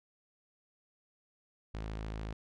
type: tone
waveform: sawtooth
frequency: 53.8 Hz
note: A1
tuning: 38 cents flat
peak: -34 dBFS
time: 1.74-2.33 s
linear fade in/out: 5 ms
effects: low-pass 5000 Hz 12 dB/octave